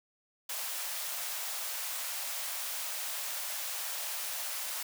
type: high-pass noise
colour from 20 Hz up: white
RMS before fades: -37 dBFS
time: 0.49-4.83 s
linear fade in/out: 5 ms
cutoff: 540 Hz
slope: 48 dB/octave
effects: none